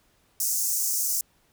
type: high-pass noise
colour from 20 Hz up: pink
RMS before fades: -26 dBFS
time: 0.4-1.21 s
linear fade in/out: 2 ms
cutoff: 5700 Hz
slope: 48 dB/octave
effects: pink hiss -65 dBFS RMS until 1.52 s